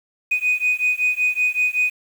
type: beating tone pair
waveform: sine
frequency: 2488 / 2493.3 Hz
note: D#7 / D#7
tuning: -1 / +3 cents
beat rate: 5.3 Hz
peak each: -19 dBFS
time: 0.31-1.9 s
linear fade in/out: 10 ms
effects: tanh soft clip ceiling -12 dBFS + 7-bit